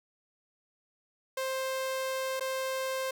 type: tone with dropouts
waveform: sawtooth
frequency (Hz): 526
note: C5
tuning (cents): +9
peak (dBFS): -27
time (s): 1.37-3.11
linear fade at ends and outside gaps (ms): 5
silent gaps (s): 2.397-2.407
effects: none